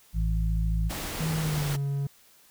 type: harmonic tone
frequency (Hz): 54.2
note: A1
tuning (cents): -25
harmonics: 1 / 2 / 3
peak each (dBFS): -24 / -33 / -31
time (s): 0.13-0.92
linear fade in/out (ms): 50
type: noise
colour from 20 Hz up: pink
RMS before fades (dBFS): -34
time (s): 0.89-1.77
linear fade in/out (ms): 20
type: tone with pitch glide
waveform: triangle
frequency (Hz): 158.8 to 139.85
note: D#3 to C#3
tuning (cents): +36 to +16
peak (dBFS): -24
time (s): 1.2-2.07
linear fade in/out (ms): 5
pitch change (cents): -220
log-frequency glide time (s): 1.39-1.77
effects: white hiss -58 dBFS RMS until 2.5 s